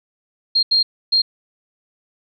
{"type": "tone bursts at uneven times", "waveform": "sine", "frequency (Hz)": 4216, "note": "C8", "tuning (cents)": 12, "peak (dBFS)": -12, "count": 3, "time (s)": [[0.55, 0.63], [0.71, 0.83], [1.12, 1.22]], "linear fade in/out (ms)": 10, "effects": []}